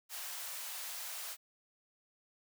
white high-pass noise, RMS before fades -43 dBFS, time 0.09-1.37 s, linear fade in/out 50 ms, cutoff 600 Hz, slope 24 dB/octave, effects none

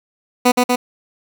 15% pulse tone with echo, 247.8 Hz, B3, 6 cents sharp, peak -3 dBFS, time 0.45-0.52 s, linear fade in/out 10 ms, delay 120 ms, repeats 2, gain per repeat -2 dB, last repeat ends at 0.76 s, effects none

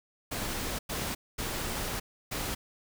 pink noise bursts at uneven times, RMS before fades -34 dBFS, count 4, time 0.31-0.79 / 0.89-1.15 / 1.38-2 / 2.31-2.55 s, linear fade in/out 10 ms, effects none

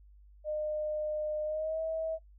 sine tone with pitch glide, 609 to 643.4 Hz, D#5 to E5, -37 to -42 cents, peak -31 dBFS, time 0.44-2.19 s, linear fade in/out 50 ms, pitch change +95 cents, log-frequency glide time 1.44-1.81 s, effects noise-tail reverb RT60 0.1 s tail -19 dB re dry + added 50 Hz sine -54 dBFS peak until 2.38 s

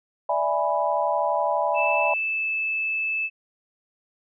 sine chord, E dominant seventh, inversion third, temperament equal, 587.3 / 659.3 / 830.6 / 987.8 Hz, D5 / E5 / G#5 / B5, 0 / 0 / 0 / 0 cents, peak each -26 dBFS, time 0.29-2.14 s, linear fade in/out 5 ms
sine tone with pitch glide, 2637 to 2622 Hz, E7 to E7, 0 to -10 cents, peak -23 dBFS, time 1.74-3.3 s, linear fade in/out 50 ms, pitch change -10 cents, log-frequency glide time 2.08-2.49 s
effects none

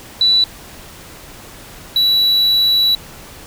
sine / triangle tone pair in turn, 3956 / 3931 Hz, B7 / B7, +2 / -9 cents, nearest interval unison, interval 11 cents, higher first, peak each -9 dBFS, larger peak neither, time 0.21-0.44 / 1.96-2.95 s, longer second, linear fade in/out 2 ms, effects pink hiss -37 dBFS RMS until 3.46 s

